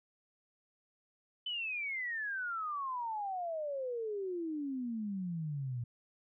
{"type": "exponential sweep", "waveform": "sine", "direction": "down", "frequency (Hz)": [3046, 116.54], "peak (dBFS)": -35, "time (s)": [1.46, 5.84], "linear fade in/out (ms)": 5, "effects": []}